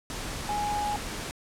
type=tone in noise; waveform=sine; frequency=831 Hz; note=G#5; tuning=1 cent sharp; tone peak=-27 dBFS; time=0.49-0.96 s; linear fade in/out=0 ms; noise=pink; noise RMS=-35 dBFS; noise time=0.1-1.31 s; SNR=+5 dB; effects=low-pass 10000 Hz 12 dB/octave